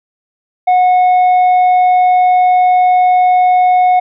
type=tone with tanh clipping; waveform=triangle; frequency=730 Hz; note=F#5; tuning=24 cents flat; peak=-7 dBFS; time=0.67-4 s; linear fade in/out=10 ms; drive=8 dB; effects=none